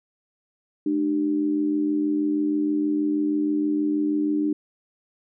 sine tone with amplitude modulation, 300 Hz, D4, 37 cents sharp, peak -17 dBFS, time 0.86-4.53 s, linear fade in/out 5 ms, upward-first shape sine, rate 86.3 Hz, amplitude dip 65%, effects none

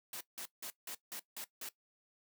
white noise bursts, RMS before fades -44 dBFS, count 7, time 0.13-1.689 s, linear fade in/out 2 ms, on 77 ms, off 170 ms, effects noise-tail reverb RT60 0.1 s tail -17 dB re dry + high-pass 200 Hz 12 dB/octave

